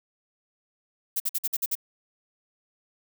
violet noise bursts, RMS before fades -26 dBFS, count 7, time 1.16-1.753 s, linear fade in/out 10 ms, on 41 ms, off 51 ms, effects none

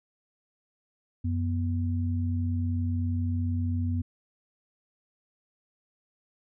sine tone pair together, 91.47 / 244.2 Hz, F#2 / B3, -19 / -19 cents, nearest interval octave + perfect fourth, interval 1700 cents, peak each -26 / -32 dBFS, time 1.24-4.02 s, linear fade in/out 10 ms, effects none

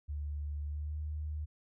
sine tone with pitch glide, 73.42 to 75.97 Hz, D2 to D#2, 0 to -41 cents, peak -35 dBFS, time 0.08-1.46 s, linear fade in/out 20 ms, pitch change +59 cents, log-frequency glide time 0.65-0.97 s, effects none

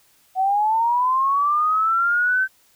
sine linear sweep, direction up, 740 to 1550 Hz, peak -16 dBFS, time 0.35-2.48 s, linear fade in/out 50 ms, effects white hiss -58 dBFS RMS until 2.75 s

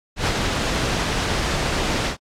pink noise with ADSR envelope, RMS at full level -18 dBFS, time 0.16-2.17 s, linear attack 110 ms, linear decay 26 ms, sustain -4 dB, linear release 92 ms, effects low-pass 6000 Hz 12 dB/octave + AAC 64 kbps

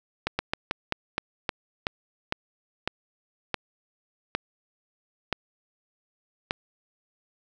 slowing click train, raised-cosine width 0.3 ms, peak -9 dBFS, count 14, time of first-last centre 0.27-6.509 s, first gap 120 ms, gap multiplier 1.21, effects none

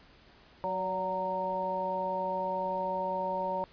harmonic tone with a mistuned harmonic, 185 Hz, F#3, in tune, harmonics 1 / 2 / 3 / 4 / 5, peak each -42 / -43 / -34 / -42 / -32 dBFS, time 0.64-3.64 s, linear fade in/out 0 ms, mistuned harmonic 3, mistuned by +41 cents, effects pink hiss -58 dBFS RMS until 3.72 s + resampled to 11025 Hz

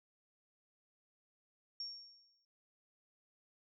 sine tone with exponential decay, 5520 Hz, F8, 21 cents flat, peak -39 dBFS, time 1.8-2.45 s, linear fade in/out 2 ms, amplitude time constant 140 ms, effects noise-tail reverb RT60 0.1 s tail -20 dB re dry

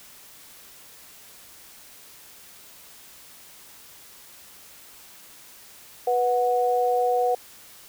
sine tone pair together, 490.7 / 735.2 Hz, B4 / F#5, -11 / -11 cents, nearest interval perfect fifth, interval 700 cents, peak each -22 dBFS, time 6.07-7.35 s, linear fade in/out 5 ms, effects white hiss -48 dBFS RMS until 7.88 s

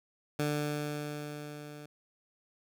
15% pulse tone with level ramp, 148.2 Hz, D3, 16 cents sharp, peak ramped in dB -22 to -39 dBFS, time 0.39-1.86 s, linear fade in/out 5 ms, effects none

